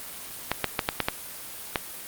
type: clicks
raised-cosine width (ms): 0.3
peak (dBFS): -6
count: 7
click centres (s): 0.516 / 0.643 / 0.792 / 0.889 / 1.003 / 1.085 / 1.758
effects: white hiss -39 dBFS RMS until 2.07 s + Opus 32 kbps